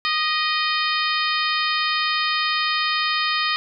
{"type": "harmonic tone with a mistuned harmonic", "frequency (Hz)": 617, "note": "D#5", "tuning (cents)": -15, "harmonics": [2, 3, 4, 5, 6, 7, 8], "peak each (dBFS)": [-24, -26, -27, -28, -29, -29, -30], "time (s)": [0.05, 3.56], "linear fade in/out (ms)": 0, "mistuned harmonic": 3, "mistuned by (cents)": 31, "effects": []}